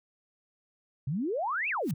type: exponential two-way sweep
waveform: sine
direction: up then down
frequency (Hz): 123.47 to 2734 to 123.47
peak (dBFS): -28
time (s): 1.07-1.94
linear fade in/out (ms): 5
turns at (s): 1.69
type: noise with exponential growth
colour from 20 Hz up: white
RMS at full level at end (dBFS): -41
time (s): 1.8-1.91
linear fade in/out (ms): 2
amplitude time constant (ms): 22
effects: none